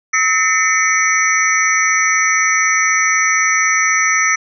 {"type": "tone cluster", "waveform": "sine", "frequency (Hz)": [1290, 1818, 2051, 2235, 5910], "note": ["E6", "A#6", "C7", "C#7", "F#8"], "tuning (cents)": [-38, -44, -35, 14, -3], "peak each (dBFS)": -18, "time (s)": [0.13, 4.36], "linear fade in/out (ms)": 10, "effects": []}